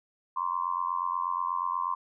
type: tone with amplitude modulation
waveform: sine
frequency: 1050 Hz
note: C6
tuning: 6 cents sharp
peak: -23 dBFS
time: 0.36-1.95 s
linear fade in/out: 10 ms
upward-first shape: sine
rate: 88.3 Hz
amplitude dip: 100%
effects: none